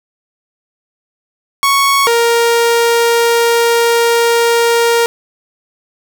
sawtooth tone pair in turn, 1108.7 / 467.3 Hz, C#6 / A#4, 0 / +4 cents, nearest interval octave + minor third, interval 1496 cents, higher first, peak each -5 dBFS, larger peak neither, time 1.63-2.07 / 2.07-5.06 s, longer second, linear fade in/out 0 ms, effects none

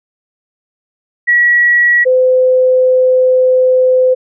sine tone pair in turn, 1925 / 511.3 Hz, B6 / C5, -45 / -40 cents, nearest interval octave + major seventh, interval 2295 cents, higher first, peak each -6 dBFS, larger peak neither, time 1.27-2.05 / 2.05-4.15 s, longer second, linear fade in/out 20 ms, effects none

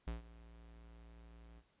square tone with ADSR envelope, 57.4 Hz, A#1, 26 cents flat, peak -38 dBFS, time 0.07-1.63 s, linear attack 7 ms, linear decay 140 ms, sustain -18 dB, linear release 51 ms, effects pink hiss -75 dBFS RMS until 1.8 s + resampled to 8000 Hz

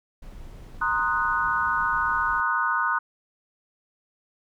brown noise, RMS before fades -42 dBFS, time 0.22-2.41 s, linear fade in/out 5 ms
sine chord, C half-diminished seventh, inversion third, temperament equal, 932.3 / 1046.5 / 1244.5 / 1480 Hz, Bb5 / C6 / Eb6 / Gb6, 0 / 0 / 0 / 0 cents, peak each -29 / -29 / -26 / -25 dBFS, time 0.81-2.99 s, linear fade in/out 10 ms
effects none

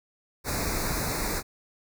pink band-stop noise, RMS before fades -29 dBFS, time 0.44-1.43 s, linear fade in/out 50 ms, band 2500 to 3800 Hz, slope 96 dB/octave, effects none

